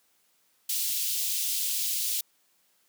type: high-pass noise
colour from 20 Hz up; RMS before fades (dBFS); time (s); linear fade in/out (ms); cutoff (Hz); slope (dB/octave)
white; -29; 0.69-2.21; 5; 3000; 24
effects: white hiss -68 dBFS RMS until 2.88 s + high-pass 150 Hz 12 dB/octave